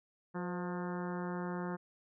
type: harmonic tone with a mistuned harmonic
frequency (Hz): 178.3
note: F3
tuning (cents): +36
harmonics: 1 / 2 / 3 / 4 / 5 / 6 / 7 / 8 / 9 / 10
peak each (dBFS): -38 / -42 / -47 / -50 / -47 / -49 / -51 / -51 / -53 / -56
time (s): 0.34-1.77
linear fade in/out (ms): 20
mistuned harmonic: 3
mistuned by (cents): -49
effects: none